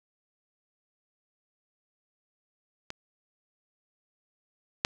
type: clicks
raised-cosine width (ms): 0.2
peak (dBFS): -19 / -7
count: 2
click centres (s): 2.904 / 4.849
effects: none